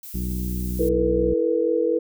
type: noise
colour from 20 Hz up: violet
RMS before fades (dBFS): -38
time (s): 0.03-0.89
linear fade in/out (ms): 2
type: harmonic tone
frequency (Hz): 61.7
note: B1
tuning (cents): -1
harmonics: 1 / 2 / 3 / 4 / 5 / 6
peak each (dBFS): -26 / -35 / -29 / -40 / -38 / -42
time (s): 0.14-1.34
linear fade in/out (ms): 5
type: chord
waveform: sine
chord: E suspended fourth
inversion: none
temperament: equal with one note detuned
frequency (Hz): 329.6 / 440 / 484.3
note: E4 / A4 / B4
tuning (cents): 0 / 0 / -34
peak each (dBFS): -24 / -24 / -21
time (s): 0.79-1.99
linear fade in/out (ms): 10
effects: none